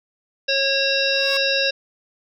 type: harmonic tone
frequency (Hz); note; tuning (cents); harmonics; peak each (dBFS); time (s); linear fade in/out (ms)
546; C#5; -26; 1 / 3 / 5 / 7 / 9 / 10; -23 / -25 / -23 / -24 / -27 / -27; 0.48-1.71; 10
type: tone with exponential growth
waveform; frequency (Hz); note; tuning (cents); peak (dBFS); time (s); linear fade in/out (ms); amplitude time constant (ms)
sawtooth; 1108.7; C#6; 0; -24; 0.97-1.37; 2; 86
effects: none